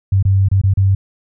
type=tone with dropouts; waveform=sine; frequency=97 Hz; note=G2; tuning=18 cents flat; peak=-9 dBFS; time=0.12-0.95 s; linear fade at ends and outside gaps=5 ms; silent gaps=0.227-0.251 / 0.486-0.514 / 0.615-0.636 / 0.738-0.772 s; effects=none